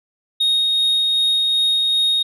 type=tone with tremolo; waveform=sine; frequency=3729 Hz; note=A#7; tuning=in tune; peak=-11 dBFS; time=0.4-2.23 s; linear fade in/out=10 ms; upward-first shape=sine; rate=2.6 Hz; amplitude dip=25%; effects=tanh soft clip ceiling -13 dBFS